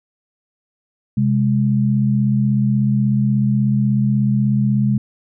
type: tone pair together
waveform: sine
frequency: 130.1 / 206.5 Hz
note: C3 / G#3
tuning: -9 / -10 cents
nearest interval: minor sixth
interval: 799 cents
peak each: -16 dBFS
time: 1.17-4.98 s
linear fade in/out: 5 ms
effects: none